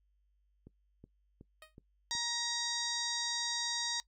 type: click train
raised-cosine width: 3 ms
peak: -39 dBFS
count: 5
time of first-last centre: 0.67-2.151 s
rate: 2.7 Hz
type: tone with exponential decay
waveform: 10% pulse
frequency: 624 Hz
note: D#5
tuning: 5 cents sharp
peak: -40 dBFS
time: 1.62-1.75 s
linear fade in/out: 2 ms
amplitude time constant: 27 ms
type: harmonic tone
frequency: 943 Hz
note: A#5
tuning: 20 cents sharp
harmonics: 1 / 2 / 4 / 5 / 6 / 7 / 8 / 9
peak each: -43 / -43 / -38 / -39 / -43 / -43 / -48 / -52 dBFS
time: 2.11-4 s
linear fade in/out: 0 ms
effects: noise-tail reverb RT60 0.1 s tail -20 dB re dry + added 50 Hz sine -70 dBFS peak until 4.07 s